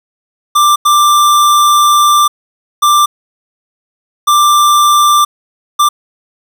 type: tone bursts at uneven times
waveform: square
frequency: 1182 Hz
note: D6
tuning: 11 cents sharp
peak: -6 dBFS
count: 5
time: 0.55-0.76 / 0.85-2.28 / 2.82-3.06 / 4.27-5.25 / 5.79-5.89 s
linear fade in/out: 10 ms
effects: 7-bit